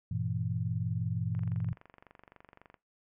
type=chord; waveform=sine; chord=E diminished; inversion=first; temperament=just; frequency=98.89 / 118.67 / 164.81 Hz; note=G2 / Bb2 / E3; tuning=+16 / +31 / 0 cents; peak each=-35 / -34 / -36 dBFS; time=0.11-1.73 s; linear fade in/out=5 ms
type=click train; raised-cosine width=0.5 ms; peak=-37 dBFS; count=34; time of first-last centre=1.35-2.742 s; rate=23.7 Hz
effects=noise-tail reverb RT60 0.2 s tail -19 dB re dry